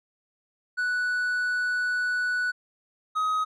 triangle tone pair in turn, 1480 / 1262.3 Hz, F#6 / D#6, 0 / +25 cents, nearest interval minor third, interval 275 cents, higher first, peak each -22 / -21 dBFS, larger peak second, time 0.77-2.52 / 3.15-3.45 s, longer first, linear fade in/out 20 ms, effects resampled to 24000 Hz

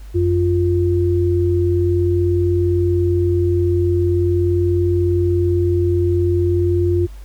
sine tone pair together, 90.43 / 349.2 Hz, F#2 / F4, -39 / 0 cents, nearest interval octave + major seventh, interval 2339 cents, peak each -16 dBFS, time 0.14-7.07 s, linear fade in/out 20 ms, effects added 50 Hz sine -32 dBFS peak until 7.24 s + pink hiss -50 dBFS RMS until 7.24 s

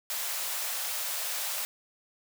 white high-pass noise, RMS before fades -33 dBFS, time 0.1-1.65 s, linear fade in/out 0 ms, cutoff 520 Hz, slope 48 dB/octave, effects none

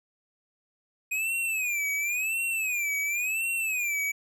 square tone with vibrato, 2489 Hz, D#7, in tune, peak -27 dBFS, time 1.11-4.12 s, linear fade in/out 10 ms, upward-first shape sine, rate 0.94 Hz, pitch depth 160 cents each way, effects none

